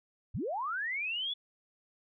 sine linear sweep, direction up, 57.8 to 3476 Hz, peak -32 dBFS, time 0.34-1.34 s, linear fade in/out 10 ms, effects none

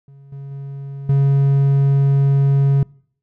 triangle tone with level steps, 138.59 Hz, C#3, in tune, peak -38 / -27 / -25 / -9 dBFS, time 0.08-2.83 s, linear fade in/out 2 ms, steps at 0.32 / 0.51 / 1.09 s, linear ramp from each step 5 ms, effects noise-tail reverb RT60 0.6 s tail -25 dB re dry

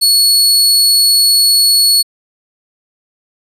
sawtooth tone, 4385 Hz, C#8, 20 cents flat, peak -4 dBFS, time 0.01-2.03 s, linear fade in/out 20 ms, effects resampled to 32000 Hz

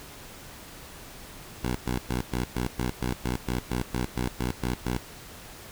10% pulse tone bursts, 61.74 Hz, B1, in tune, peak -18 dBFS, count 15, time 1.63-4.98 s, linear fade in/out 10 ms, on 130 ms, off 100 ms, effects pink hiss -45 dBFS RMS until 5.71 s

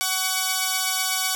5% pulse tone pair together, 750 / 1129 Hz, F#5 / C#6, +23 / +31 cents, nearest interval perfect fifth, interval 708 cents, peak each -13 dBFS, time 0.01-1.35 s, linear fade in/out 0 ms, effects none

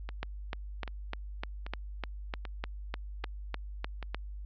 two click trains, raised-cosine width 0.3 ms, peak -24 / -18 dBFS, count 6 / 14, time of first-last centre 0.09-4.027 / 0.23-4.146 s, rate 1.27 / 3.32 Hz, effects added 50 Hz sine -39 dBFS peak until 4.45 s + low-pass 4000 Hz 12 dB/octave

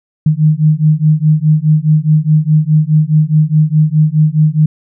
sine beating tone pair, 151.8 / 156.6 Hz, D#3 / D#3, -42 / +11 cents, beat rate 4.8 Hz, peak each -10 dBFS, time 0.26-4.66 s, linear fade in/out 5 ms, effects none

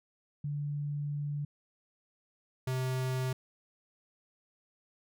sine / square tone pair in turn, 145.6 / 129.36 Hz, D3 / C3, -15 / -19 cents, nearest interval major second, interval 204 cents, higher first, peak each -32 / -31 dBFS, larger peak second, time 0.44-1.45 / 2.67-3.33 s, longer first, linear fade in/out 5 ms, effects none

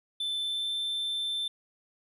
triangle tone with pitch glide, 3528 to 3550 Hz, A7 to A7, +4 to +15 cents, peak -28 dBFS, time 0.2-1.48 s, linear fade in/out 5 ms, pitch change +11 cents, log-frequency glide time 0.39-0.74 s, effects none

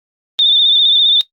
sine tone with vibrato, 3595 Hz, A7, 36 cents sharp, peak -7 dBFS, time 0.39-1.21 s, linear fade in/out 0 ms, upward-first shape sine, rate 15 Hz, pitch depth 58 cents each way, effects noise-tail reverb RT60 0.1 s tail -17 dB re dry + Opus 24 kbps

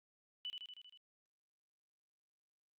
sine tone with echo, 2977 Hz, F#7, 10 cents sharp, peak -40 dBFS, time 0.45-0.5 s, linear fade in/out 0 ms, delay 79 ms, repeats 6, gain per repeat -3 dB, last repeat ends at 0.974 s, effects Opus 48 kbps

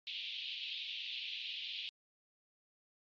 white band-pass noise, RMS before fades -43 dBFS, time 0.07-1.89 s, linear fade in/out 0 ms, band 2600 to 3800 Hz, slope 48 dB/octave, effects MP3 32 kbps

